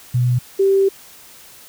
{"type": "tone pair in turn", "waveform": "sine", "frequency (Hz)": [123.47, 390], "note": ["B2", "G4"], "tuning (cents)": [0, -9], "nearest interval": "octave + minor sixth", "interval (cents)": 1991, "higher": "second", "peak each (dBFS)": [-13, -11], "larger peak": "second", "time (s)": [[0.14, 0.39], [0.59, 0.89]], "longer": "second", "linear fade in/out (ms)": 10, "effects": ["white hiss -43 dBFS RMS until 1.68 s"]}